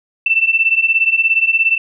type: beating tone pair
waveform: sine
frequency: 2659 / 2676 Hz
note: E7 / E7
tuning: +14 / +25 cents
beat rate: 17 Hz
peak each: -15 / -13 dBFS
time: 0.26-1.78 s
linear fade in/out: 5 ms
effects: none